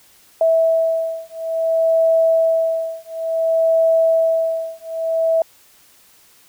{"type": "beating tone pair", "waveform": "sine", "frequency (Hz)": [653, 653.57], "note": ["E5", "E5"], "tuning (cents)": [-17, -15], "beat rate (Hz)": 0.57, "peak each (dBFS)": -17, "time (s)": [0.41, 5.42], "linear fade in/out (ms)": 2, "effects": ["white hiss -51 dBFS RMS until 6.48 s"]}